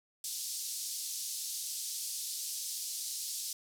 pink band-pass noise, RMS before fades -39 dBFS, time 0.24-3.53 s, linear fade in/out 2 ms, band 4500 to 13000 Hz, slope 24 dB/octave, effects none

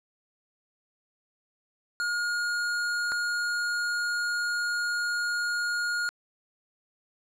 square tone pair in turn, 1429 / 1429 Hz, F6 / F6, +39 / +39 cents, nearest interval unison, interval 0 cents, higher neither, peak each -27 / -27 dBFS, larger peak neither, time 2-3.12 / 3.12-6.09 s, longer second, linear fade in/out 0 ms, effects low-pass 8000 Hz 12 dB/octave + 10-bit

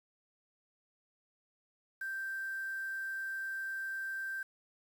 sine tone with quantisation, 1568 Hz, G6, in tune, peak -36 dBFS, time 2.01-4.43 s, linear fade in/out 5 ms, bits 9, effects none

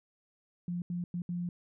sine tone bursts at uneven times, 175.3 Hz, F3, 7 cents sharp, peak -32 dBFS, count 4, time 0.68-0.82 / 0.9-1.04 / 1.14-1.22 / 1.29-1.49 s, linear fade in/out 2 ms, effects none

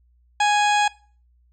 harmonic tone, 830.6 Hz, G#5, in tune, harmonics 1 / 2 / 3 / 4 / 5 / 6 / 8 / 9 / 10, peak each -17 / -24 / -26 / -28 / -35 / -37 / -35 / -36 / -41 dBFS, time 0.4-0.88 s, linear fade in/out 5 ms, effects noise-tail reverb RT60 0.4 s tail -21 dB re dry + added 60 Hz sine -56 dBFS peak until 1.52 s

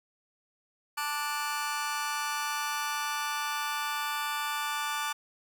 sawtooth chord, D major, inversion second, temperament just, 881 / 1174.7 / 1468.3 Hz, A5 / D6 / F#6, +2 / 0 / -14 cents, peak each -31 / -30 / -33 dBFS, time 0.97-5.13 s, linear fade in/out 10 ms, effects none

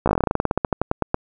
slowing click train, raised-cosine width 1 ms, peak -4 dBFS, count 22, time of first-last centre 0.06-1.144 s, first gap 15 ms, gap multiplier 1.11, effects none

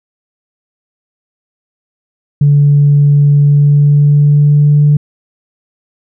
sine tone with pitch glide, 144.3 to 147.16 Hz, D3 to D3, -30 to +4 cents, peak -3 dBFS, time 2.41-4.97 s, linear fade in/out 5 ms, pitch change +34 cents, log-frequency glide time 3.41-4.85 s, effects tanh soft clip ceiling 0 dBFS

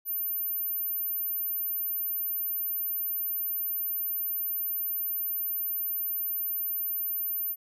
sine tone, 13490 Hz, G#9, 26 cents sharp, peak -27 dBFS, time 0.05-7.56 s, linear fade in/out 50 ms, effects tanh soft clip ceiling -25 dBFS

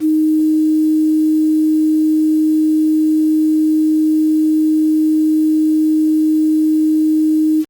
sine tone with quantisation, 311.1 Hz, D#4, in tune, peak -10 dBFS, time 0-7.65 s, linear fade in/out 50 ms, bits 6, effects Opus 24 kbps

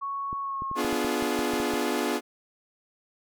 sine tone with pitch glide, 1108.7 to 1084 Hz, C#6 to C#6, 0 to -39 cents, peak -29 dBFS, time 0.01-0.82 s, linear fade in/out 20 ms, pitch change -39 cents, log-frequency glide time 0.4-0.64 s
clicks, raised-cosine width 3 ms, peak -26 dBFS, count 11, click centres 0.329 / 0.621 / 0.714 / 0.847 / 0.928 / 1.047 / 1.225 / 1.391 / 1.536 / 1.601 / 1.737 s
sawtooth chord, B diminished seventh, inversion none, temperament equal with one note detuned, 246.9 / 293.7 / 349.2 / 420.9 Hz, B3 / D4 / F4 / Ab4, 0 / 0 / 0 / +23 cents, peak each -27 dBFS, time 0.75-2.21 s, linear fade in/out 50 ms
effects none

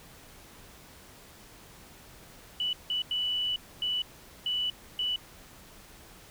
sine tone bursts at uneven times, 2966 Hz, F#7, 4 cents sharp, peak -27 dBFS, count 6, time 2.6-2.73 / 2.9-3.02 / 3.11-3.56 / 3.82-4.02 / 4.46-4.7 / 4.99-5.16 s, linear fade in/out 2 ms, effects pink hiss -52 dBFS RMS until 6.3 s

